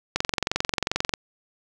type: click train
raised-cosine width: 0.2 ms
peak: -5 dBFS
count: 23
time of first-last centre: 0.16-1.138 s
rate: 22.5 Hz
effects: none